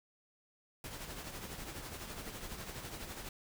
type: noise with tremolo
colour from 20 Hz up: pink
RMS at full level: -43 dBFS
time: 0.84-3.29 s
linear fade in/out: 2 ms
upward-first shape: triangle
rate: 12 Hz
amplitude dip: 55%
effects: none